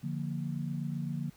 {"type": "chord", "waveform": "sine", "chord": "Bb major", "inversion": "first", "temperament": "equal", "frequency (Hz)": [146.83, 174.61, 233.1], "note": ["D3", "F3", "Bb3"], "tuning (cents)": [0, 0, 0], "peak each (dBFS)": [-35, -37, -39], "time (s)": [0.03, 1.3], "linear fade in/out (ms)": 10, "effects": ["pink hiss -61 dBFS RMS until 1.36 s"]}